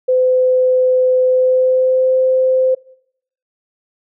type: tone with pitch glide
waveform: sine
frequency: 510 to 517.7 Hz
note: C5 to C5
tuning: -44 to -18 cents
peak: -10 dBFS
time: 0.08-2.75 s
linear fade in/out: 10 ms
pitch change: +26 cents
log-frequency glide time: 1.24-2.16 s
effects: noise-tail reverb RT60 0.7 s tail -22 dB re dry